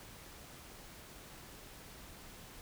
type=silence; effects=pink hiss -53 dBFS RMS until 2.61 s